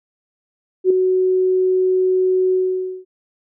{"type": "tone with ADSR envelope", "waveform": "sine", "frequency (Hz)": 371.6, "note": "F#4", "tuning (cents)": 7, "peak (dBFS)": -7, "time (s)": [0.84, 3.05], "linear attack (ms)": 63, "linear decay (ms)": 3, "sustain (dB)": -6, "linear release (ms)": 520, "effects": []}